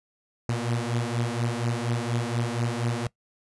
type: beating tone pair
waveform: sawtooth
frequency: 116.7 / 120.9 Hz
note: A#2 / B2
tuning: +2 / -36 cents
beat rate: 4.2 Hz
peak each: -24 / -25 dBFS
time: 0.49-3.07 s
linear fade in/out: 0 ms
effects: noise-tail reverb RT60 0.1 s tail -21 dB re dry + resampled to 24000 Hz